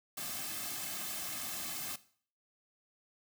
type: noise with comb filter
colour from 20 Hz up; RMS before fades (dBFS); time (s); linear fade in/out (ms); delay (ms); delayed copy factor
white; -40; 0.17-1.96; 5; 2.1; -0.75
effects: noise-tail reverb RT60 0.5 s tail -17 dB re dry